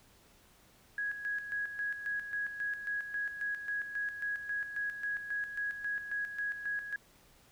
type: tone with tremolo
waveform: sine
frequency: 1662 Hz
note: G#6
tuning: 1 cent sharp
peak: -32 dBFS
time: 0.98-6.96 s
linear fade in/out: 2 ms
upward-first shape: square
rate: 3.7 Hz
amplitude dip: 60%
effects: pink hiss -63 dBFS RMS until 7.51 s